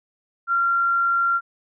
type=tone; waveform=sine; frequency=1378 Hz; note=F6; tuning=24 cents flat; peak=-17 dBFS; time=0.47-1.41 s; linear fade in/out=50 ms; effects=none